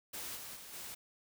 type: noise with level steps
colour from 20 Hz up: white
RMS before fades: -43 / -47 / -51 / -46 dBFS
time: 0.13-0.95 s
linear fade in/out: 10 ms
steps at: 0.35 / 0.55 / 0.72 s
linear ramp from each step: 20 ms
effects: none